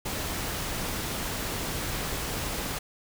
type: noise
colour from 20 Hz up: pink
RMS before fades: -32 dBFS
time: 0.05-2.79 s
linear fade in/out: 10 ms
effects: none